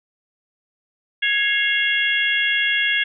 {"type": "harmonic tone with a mistuned harmonic", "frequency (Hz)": 554.4, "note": "C#5", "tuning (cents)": 0, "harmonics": [3, 4, 5, 6], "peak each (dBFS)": [-21, -22, -23, -24], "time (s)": [1.22, 3.04], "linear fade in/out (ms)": 10, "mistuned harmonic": 4, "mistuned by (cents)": -57, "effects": []}